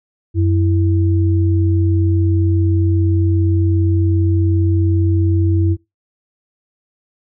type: tone pair together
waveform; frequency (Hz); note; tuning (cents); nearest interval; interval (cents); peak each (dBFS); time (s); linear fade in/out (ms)
sine; 92.5 / 329.9; F#2 / E4; 0 / +1; octave + minor seventh; 2201; -12 / -19; 0.34-5.77; 50
effects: noise-tail reverb RT60 0.2 s tail -19 dB re dry